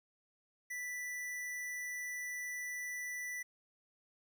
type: tone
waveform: square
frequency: 1975.5 Hz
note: B6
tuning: in tune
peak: -40 dBFS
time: 0.7-3.43 s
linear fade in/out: 10 ms
effects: 12-bit